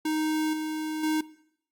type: tone with level steps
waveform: square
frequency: 311.1 Hz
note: D#4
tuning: in tune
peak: -26 / -31 / -25 dBFS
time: 0.05-1.21 s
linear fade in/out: 5 ms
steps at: 0.53 / 1.03 s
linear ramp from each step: 5 ms
effects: noise-tail reverb RT60 0.7 s tail -19 dB re dry + Opus 48 kbps